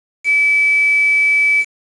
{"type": "tone with quantisation", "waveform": "sine", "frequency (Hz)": 2301, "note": "D7", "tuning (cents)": -36, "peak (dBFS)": -10, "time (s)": [0.24, 1.65], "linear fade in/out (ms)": 50, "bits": 5, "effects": ["resampled to 22050 Hz"]}